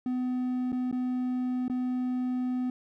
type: tone with dropouts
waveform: triangle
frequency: 251.7 Hz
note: B3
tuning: 33 cents sharp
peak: -25 dBFS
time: 0.06-2.7 s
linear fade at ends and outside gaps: 2 ms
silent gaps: 0.72-0.727 / 0.914-0.926 / 1.681-1.698 s
effects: none